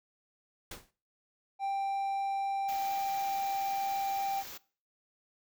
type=noise with exponential decay; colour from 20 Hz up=pink; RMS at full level=-38 dBFS; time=0.71-0.91 s; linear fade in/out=5 ms; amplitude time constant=43 ms
type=tone; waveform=triangle; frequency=787 Hz; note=G5; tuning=7 cents sharp; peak=-28 dBFS; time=1.59-4.44 s; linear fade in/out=50 ms
type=band-stop noise; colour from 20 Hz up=white; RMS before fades=-45 dBFS; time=2.68-4.58 s; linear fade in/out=10 ms; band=7400 to 12000 Hz; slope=96 dB/octave
effects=noise-tail reverb RT60 0.4 s tail -21 dB re dry